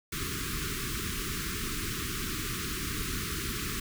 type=band-stop noise; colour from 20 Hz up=pink; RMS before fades=-34 dBFS; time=0.12-3.8 s; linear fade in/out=5 ms; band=430 to 1100 Hz; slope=96 dB/octave; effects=none